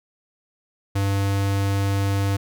square tone, 98.9 Hz, G2, 16 cents sharp, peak -20 dBFS, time 0.95-2.37 s, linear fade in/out 10 ms, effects none

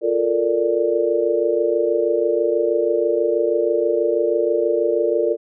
sine chord, Bb major seventh, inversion second, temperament equal, 349.2 / 440 / 466.2 / 587.3 Hz, F4 / A4 / Bb4 / D5, 0 / 0 / 0 / 0 cents, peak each -22 / -22 / -20 / -22 dBFS, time 0.01-5.37 s, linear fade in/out 50 ms, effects none

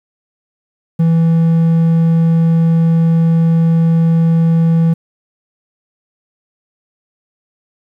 triangle tone, 164.81 Hz, E3, in tune, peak -6 dBFS, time 0.99-4.94 s, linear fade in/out 10 ms, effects 8-bit

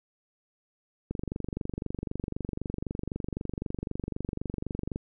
click train, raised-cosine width 3 ms, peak -19 dBFS, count 93, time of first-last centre 1.11-4.959 s, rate 23.9 Hz, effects none

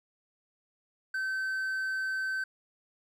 triangle tone, 1540 Hz, G6, 31 cents flat, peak -28 dBFS, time 1.14-2.44 s, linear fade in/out 5 ms, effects none

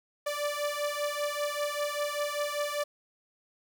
sawtooth beating tone pair, 583 / 588.1 Hz, D5 / D5, -13 / +2 cents, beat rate 5.1 Hz, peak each -29 dBFS, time 0.26-2.84 s, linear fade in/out 10 ms, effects none

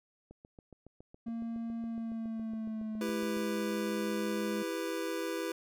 click train, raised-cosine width 2 ms, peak -38 dBFS, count 23, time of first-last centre 0.31-3.37 s, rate 7.19 Hz
triangle tone with pitch glide, 230 to 209.7 Hz, A#3 to G#3, -23 to +17 cents, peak -33 dBFS, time 1.26-4.63 s, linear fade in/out 10 ms, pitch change -160 cents, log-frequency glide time 1.83-3.6 s
square chord, E minor, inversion none, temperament just, 329.6 / 395.6 / 494.4 Hz, E4 / G4 / B4, 0 / +16 / +2 cents, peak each -38 / -40 / -39 dBFS, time 3.01-5.52 s, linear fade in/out 2 ms
effects none

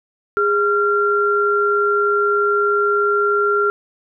sine tone pair together, 409.8 / 1378.4 Hz, G#4 / F6, -23 / -23 cents, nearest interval octave + major sixth, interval 2100 cents, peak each -17 / -16 dBFS, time 0.37-3.7 s, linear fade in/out 0 ms, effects none

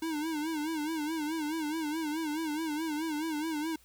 square tone with vibrato, 311.1 Hz, D#4, in tune, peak -32 dBFS, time 0.02-3.76 s, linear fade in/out 5 ms, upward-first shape sine, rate 4.7 Hz, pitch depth 96 cents each way, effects added 60 Hz sine -65 dBFS peak until 3.84 s + white hiss -63 dBFS RMS until 3.84 s

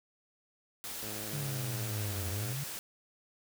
white noise, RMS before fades -41 dBFS, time 0.84-2.79 s, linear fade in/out 0 ms
10% pulse tone with pitch glide, 105.6 to 104.09 Hz, G#2 to G#2, +29 to +4 cents, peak -34 dBFS, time 1.02-2.53 s, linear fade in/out 5 ms, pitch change -25 cents, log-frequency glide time 1.44-2.35 s
sine linear two-way sweep, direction down then up, 146.83 to 87.31 to 146.83 Hz, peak -35 dBFS, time 1.33-2.64 s, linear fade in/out 5 ms, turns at 2.29 s
effects none

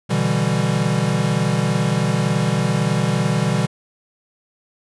square chord, E minor seventh, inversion second, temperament equal, 123.47 / 146.83 / 164.81 / 196 Hz, B2 / D3 / E3 / G3, 0 / 0 / 0 / 0 cents, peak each -23 dBFS, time 0.09-3.67 s, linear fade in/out 20 ms, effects resampled to 24000 Hz

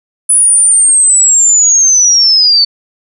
sine linear sweep, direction down, 9956 to 4474 Hz, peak -4 dBFS, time 0.29-2.65 s, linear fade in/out 10 ms, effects none

